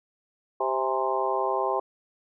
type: harmonic tone with a mistuned harmonic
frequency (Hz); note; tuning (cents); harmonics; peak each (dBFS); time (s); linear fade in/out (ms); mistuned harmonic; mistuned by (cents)
130.81; C3; 0; 3 / 4 / 5 / 6 / 7 / 8; -30 / -31 / -31 / -30 / -32 / -30; 0.6-1.8; 5; 6; +65
effects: none